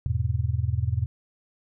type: chord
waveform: sine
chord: E major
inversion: none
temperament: just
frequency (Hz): 82.41 / 103.01 / 123.61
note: E2 / G#2 / B2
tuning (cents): 0 / -14 / +2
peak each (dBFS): -27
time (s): 0.06-1.06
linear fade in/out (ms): 0
effects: none